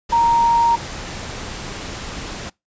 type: tone in noise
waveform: sine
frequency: 932.3 Hz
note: A#5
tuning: in tune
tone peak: -12 dBFS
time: 0.12-0.76 s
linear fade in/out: 10 ms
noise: pink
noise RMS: -30 dBFS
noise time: 0.09-2.5 s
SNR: +15 dB
effects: noise-tail reverb RT60 0.2 s tail -24 dB re dry + resampled to 16000 Hz